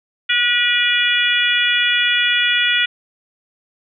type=harmonic tone; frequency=484 Hz; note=B4; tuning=35 cents flat; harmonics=3 / 4 / 5 / 6 / 7; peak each=-20 / -20 / -20 / -20 / -20 dBFS; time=0.29-2.86 s; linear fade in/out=10 ms; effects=none